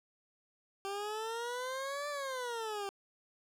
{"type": "exponential two-way sweep", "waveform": "20% pulse", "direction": "up then down", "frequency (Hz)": [390.6, 589, 390.6], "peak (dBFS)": -32, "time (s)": [0.85, 2.89], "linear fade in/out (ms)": 0, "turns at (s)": 2.09, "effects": ["low-pass 11000 Hz 12 dB/octave", "10-bit"]}